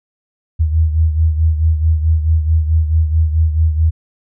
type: beating tone pair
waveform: sine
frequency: 78.9 / 83.5 Hz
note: D#2 / E2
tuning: +25 / +23 cents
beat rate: 4.6 Hz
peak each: -11 / -18 dBFS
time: 0.59-3.91 s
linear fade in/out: 20 ms
effects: none